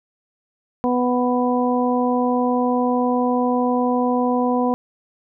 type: harmonic tone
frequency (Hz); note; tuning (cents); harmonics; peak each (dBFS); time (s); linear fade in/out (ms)
247.7; B3; +5; 1 / 2 / 3 / 4; -19 / -22 / -24 / -25; 0.84-4.74; 0
effects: none